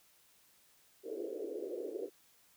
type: band-pass noise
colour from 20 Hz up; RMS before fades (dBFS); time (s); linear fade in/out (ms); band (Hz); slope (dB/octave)
pink; -41; 1.03-2.1; 50; 340 to 500; 48
effects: white hiss -67 dBFS RMS until 2.56 s